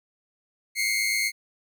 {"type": "tone pair together", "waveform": "sawtooth", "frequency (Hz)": [2100, 2208], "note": ["C7", "C#7"], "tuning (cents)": [6, -7], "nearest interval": "minor second", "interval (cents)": 87, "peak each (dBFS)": [-22, -23], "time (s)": [0.75, 1.32], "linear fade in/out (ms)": 50, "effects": []}